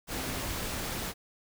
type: tone in noise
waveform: sine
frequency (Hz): 261.9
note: C4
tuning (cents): +2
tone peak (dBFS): -43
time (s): 0.11-0.42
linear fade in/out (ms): 50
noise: pink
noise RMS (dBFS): -35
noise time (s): 0.07-1.14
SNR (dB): -11
effects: none